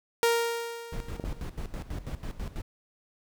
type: tone with exponential decay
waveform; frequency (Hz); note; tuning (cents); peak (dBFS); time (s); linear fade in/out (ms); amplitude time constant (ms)
sawtooth; 466.2; A#4; 0; -16; 0.23-1.48; 0; 270
type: noise with tremolo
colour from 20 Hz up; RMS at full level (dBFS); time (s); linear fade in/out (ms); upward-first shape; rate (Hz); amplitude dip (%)
brown; -34; 0.92-2.62; 10; square; 6.1; 75
type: clicks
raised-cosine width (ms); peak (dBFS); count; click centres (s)
2; -21; 2; 1.198 / 1.24
effects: none

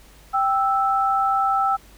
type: tone pair together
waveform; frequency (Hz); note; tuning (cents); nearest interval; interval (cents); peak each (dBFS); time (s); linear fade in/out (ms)
sine; 784 / 1318.5; G5 / E6; 0 / 0; major sixth; 900; -20; 0.33-1.77; 20
effects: added 50 Hz sine -49 dBFS peak until 1.97 s + pink hiss -51 dBFS RMS until 1.97 s

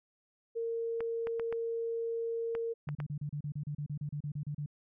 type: tone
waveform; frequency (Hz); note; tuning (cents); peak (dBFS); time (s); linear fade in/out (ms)
sine; 460; A#4; -23; -32; 0.55-2.74; 20
type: clicks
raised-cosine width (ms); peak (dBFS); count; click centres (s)
0.5; -26; 7; 1.006 / 1.271 / 1.397 / 1.526 / 2.551 / 2.889 / 3.002
type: tone bursts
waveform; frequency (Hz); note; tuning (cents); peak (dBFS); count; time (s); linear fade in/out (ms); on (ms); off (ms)
sine; 146.83; D3; 0; -34; 16; 2.87-4.661; 5; 81; 33
effects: none

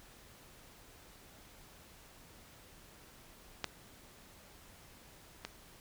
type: clicks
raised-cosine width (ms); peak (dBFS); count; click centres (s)
0.2; -16 / -22; 2; 3.643 / 5.45
effects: pink hiss -58 dBFS RMS until 5.8 s

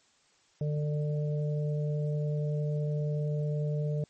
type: harmonic tone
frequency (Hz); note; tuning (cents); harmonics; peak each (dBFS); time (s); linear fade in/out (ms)
149.1; D3; +27; 1 / 3 / 4; -28 / -38 / -40; 0.61-4.04; 2
effects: white hiss -66 dBFS RMS until 4.09 s + MP3 32 kbps

